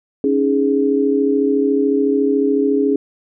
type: chord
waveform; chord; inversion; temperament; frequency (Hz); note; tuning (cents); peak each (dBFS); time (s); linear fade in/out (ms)
sine; C# suspended second; none; equal; 277.2 / 311.1 / 415.3; C#4 / D#4 / G#4; 0 / 0 / 0; -16 / -22 / -16; 0.24-2.96; 2
effects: none